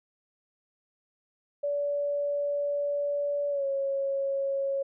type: tone with pitch glide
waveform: sine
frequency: 575 to 549.4 Hz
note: D5 to C#5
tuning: -37 to -16 cents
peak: -26 dBFS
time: 1.63-4.83 s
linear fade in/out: 10 ms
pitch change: -79 cents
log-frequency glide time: 3.5-3.65 s
effects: none